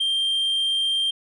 sine tone, 3174 Hz, G7, 21 cents sharp, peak -17 dBFS, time 0-1.11 s, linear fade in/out 10 ms, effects tanh soft clip ceiling -19 dBFS

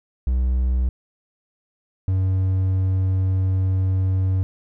triangle tone pair in turn, 62.9 / 94.24 Hz, B1 / F#2, +32 / +32 cents, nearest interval perfect fifth, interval 700 cents, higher second, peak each -15 dBFS, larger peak neither, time 0.27-0.89 / 2.08-4.43 s, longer second, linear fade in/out 0 ms, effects none

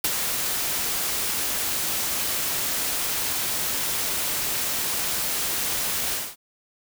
white noise with ADSR envelope, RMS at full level -21 dBFS, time 0.04-6.36 s, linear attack 6 ms, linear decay 41 ms, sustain -5 dB, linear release 230 ms, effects none

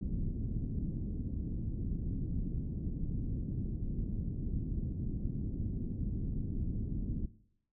pink low-pass noise, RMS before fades -36 dBFS, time 0.01-7.26 s, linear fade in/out 5 ms, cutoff 270 Hz, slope 24 dB/octave, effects noise-tail reverb RT60 0.7 s tail -17 dB re dry

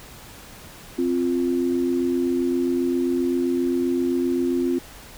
sine tone pair together, 261.6 / 349.2 Hz, C4 / F4, 0 / 0 cents, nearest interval perfect fourth, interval 500 cents, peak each -22 dBFS, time 0.98-4.79 s, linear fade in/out 10 ms, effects pink hiss -43 dBFS RMS until 5.17 s

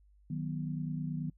sine chord, B major, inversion first, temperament equal, 155.56 / 185 / 246.9 Hz, D#3 / F#3 / B3, 0 / 0 / 0 cents, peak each -35 / -40 / -40 dBFS, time 0.3-1.3 s, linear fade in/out 5 ms, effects noise-tail reverb RT60 0.1 s tail -26 dB re dry + added 50 Hz sine -60 dBFS peak until 1.37 s

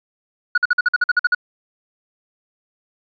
triangle tone bursts, 1459 Hz, F#6, 25 cents flat, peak -10 dBFS, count 11, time 0.55-1.348 s, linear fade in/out 5 ms, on 28 ms, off 49 ms, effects resampled to 11025 Hz

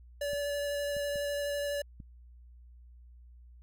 square tone with vibrato, 575 Hz, D5, 37 cents flat, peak -32 dBFS, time 0.21-1.82 s, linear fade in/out 5 ms, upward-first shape square, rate 12 Hz, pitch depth 8 cents each way
clicks, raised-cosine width 5 ms, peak -34 dBFS, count 4, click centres 0.333 / 0.967 / 1.158 / 2.002 s
effects added 60 Hz sine -51 dBFS peak until 3.62 s

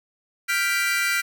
40% pulse chord, G dominant seventh, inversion third, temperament equal, 1396.9 / 1568 / 1975.5 / 2349 Hz, F6 / G6 / B6 / D7, 0 / 0 / 0 / 0 cents, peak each -25 / -28 / -25 / -25 dBFS, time 0.48-1.22 s, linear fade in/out 20 ms, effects none

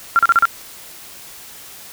sine tone bursts, 1376 Hz, F6, 26 cents flat, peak -8 dBFS, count 5, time 0.16-0.454 s, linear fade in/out 0 ms, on 30 ms, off 36 ms, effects white hiss -38 dBFS RMS until 1.92 s

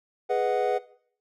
triangle chord, G# minor seventh, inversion none, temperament equal, 415.3 / 493.9 / 622.3 / 740 Hz, G#4 / B4 / D#5 / F#5, 0 / 0 / 0 / 0 cents, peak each -26 / -24 / -30 / -25 dBFS, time 0.29-0.79 s, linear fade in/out 20 ms, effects noise-tail reverb RT60 0.6 s tail -19 dB re dry

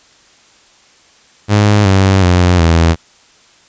sawtooth tone with pitch steps, 103.83 / 96.32 / 89.35 / 82.89 Hz, G#2 / G2 / F2 / E2, 0 / -30 / +40 / +10 cents, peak -3 dBFS, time 1.48-2.96 s, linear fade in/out 50 ms, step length 370 ms, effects white hiss -47 dBFS RMS until 3.68 s + resampled to 16000 Hz

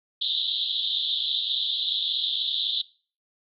white band-pass noise, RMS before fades -27 dBFS, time 0.21-2.82 s, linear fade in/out 10 ms, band 3300 to 3900 Hz, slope 96 dB/octave, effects noise-tail reverb RT60 0.4 s tail -21 dB re dry

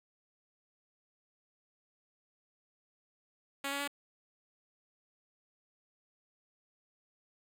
5% pulse tone with pitch steps, 277.6 / 281.2 / 284.7 Hz, C#4 / C#4 / C#4, +3 / +25 / +46 cents, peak -23 dBFS, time 3.64-3.877 s, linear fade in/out 5 ms, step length 79 ms, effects none

